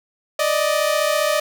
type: tone pair together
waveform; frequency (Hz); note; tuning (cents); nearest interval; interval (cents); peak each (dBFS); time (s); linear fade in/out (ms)
sawtooth; 588 / 623; D5 / D#5; +2 / +2; minor second; 100; -16; 0.39-1.4; 5
effects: none